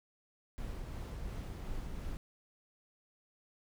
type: noise with tremolo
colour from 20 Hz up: brown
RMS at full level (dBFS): -40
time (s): 0.58-2.17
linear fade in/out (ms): 0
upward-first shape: triangle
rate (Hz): 2.8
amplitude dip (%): 25
effects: none